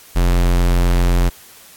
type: tone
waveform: square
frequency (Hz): 43.92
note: F1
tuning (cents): +11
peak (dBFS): -12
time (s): 0.15-1.3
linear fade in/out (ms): 20
effects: white hiss -43 dBFS RMS until 1.76 s + AAC 64 kbps